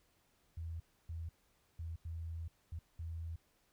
sine tone bursts at uneven times, 82.41 Hz, E2, in tune, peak -40 dBFS, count 6, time 0.57-0.8 / 1.09-1.29 / 1.79-1.96 / 2.05-2.48 / 2.72-2.79 / 2.99-3.36 s, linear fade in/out 5 ms, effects pink hiss -74 dBFS RMS until 3.72 s

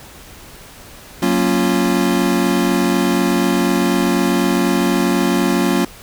square chord, Gb major seventh, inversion none, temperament equal, 185 / 233.1 / 277.2 / 349.2 Hz, Gb3 / Bb3 / Db4 / F4, 0 / 0 / 0 / 0 cents, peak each -20 dBFS, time 1.22-5.85 s, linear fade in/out 5 ms, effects pink hiss -39 dBFS RMS until 6.02 s

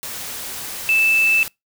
sine tone in noise, 2637 Hz, E7, in tune, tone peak -13 dBFS, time 0.89-1.43 s, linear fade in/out 0 ms, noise white, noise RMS -30 dBFS, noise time 0.03-1.48 s, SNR +14 dB, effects noise-tail reverb RT60 0.2 s tail -25 dB re dry

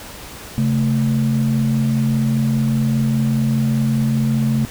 sine tone pair together, 135.01 / 220 Hz, C#3 / A3, -45 / 0 cents, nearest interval minor sixth, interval 845 cents, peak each -16 dBFS, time 0.58-4.65 s, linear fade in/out 0 ms, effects tanh soft clip ceiling -9 dBFS + pink hiss -35 dBFS RMS until 4.7 s

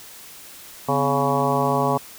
harmonic tone with a mistuned harmonic, 140 Hz, C#3, 18 cents sharp, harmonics 1 / 2 / 3 / 4 / 5 / 6 / 7 / 8, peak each -26 / -26 / -26 / -26 / -26 / -26 / -26 / -26 dBFS, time 0.88-1.98 s, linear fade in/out 10 ms, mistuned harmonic 2, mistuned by -150 cents, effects white hiss -42 dBFS RMS until 2.18 s

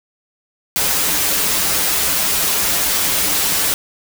white noise with comb filter, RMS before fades -17 dBFS, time 0.76-3.74 s, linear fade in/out 0 ms, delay 8.3 ms, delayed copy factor -0.8, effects none

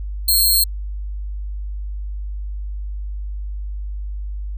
10% pulse tone with amplitude modulation, 4242 Hz, C8, 23 cents sharp, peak -4 dBFS, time 0.28-0.64 s, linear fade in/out 5 ms, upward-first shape sine, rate 187 Hz, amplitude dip 45%, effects added 50 Hz sine -24 dBFS peak until 4.57 s

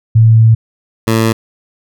sine / 15% pulse tone pair in turn, 112.3 / 112.3 Hz, A2 / A2, +36 / +36 cents, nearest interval unison, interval 0 cents, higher neither, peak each -3 dBFS, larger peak neither, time 0.15-0.55 / 1.07-1.33 s, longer first, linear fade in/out 10 ms, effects none

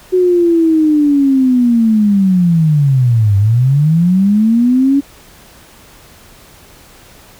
sine linear two-way sweep, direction down then up, 370.6 to 97.4 to 283.6 Hz, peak -7 dBFS, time 0.12-5.01 s, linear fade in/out 20 ms, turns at 3.37 s, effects pink hiss -41 dBFS RMS until 7.39 s

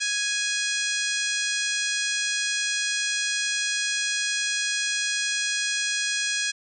harmonic tone with a mistuned harmonic, 830.6 Hz, G#5, in tune, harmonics 2 / 3 / 4 / 5 / 6 / 7 / 8 / 9 / 10, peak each -29 / -31 / -32 / -33 / -34 / -34 / -35 / -36 / -36 dBFS, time 0-6.52 s, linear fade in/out 20 ms, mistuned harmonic 9, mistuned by -57 cents, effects none

